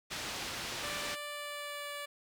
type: low-pass noise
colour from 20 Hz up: white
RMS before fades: -40 dBFS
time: 0.1-1.16 s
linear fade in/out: 20 ms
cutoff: 4800 Hz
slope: 12 dB/octave
type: tone with pitch glide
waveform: 10% pulse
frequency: 587.3 to 578.9 Hz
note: D5 to D5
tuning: 0 to -25 cents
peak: -31 dBFS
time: 0.83-2.06 s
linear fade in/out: 10 ms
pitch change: -25 cents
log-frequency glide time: 1.26-1.93 s
effects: none